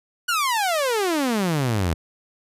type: exponential sweep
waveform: sawtooth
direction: down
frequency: 1486 to 77.1 Hz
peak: -16 dBFS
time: 0.28-1.94 s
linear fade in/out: 10 ms
effects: resampled to 32000 Hz